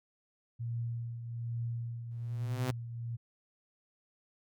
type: tone with tremolo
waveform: sine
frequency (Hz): 117.3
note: A#2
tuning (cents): +11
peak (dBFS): -32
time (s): 0.59-3.17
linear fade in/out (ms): 20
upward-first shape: triangle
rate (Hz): 1.2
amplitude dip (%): 60
type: tone with exponential growth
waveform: sawtooth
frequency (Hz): 127.7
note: C3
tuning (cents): -42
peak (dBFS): -25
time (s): 2.11-2.71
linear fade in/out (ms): 5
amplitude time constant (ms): 130
effects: none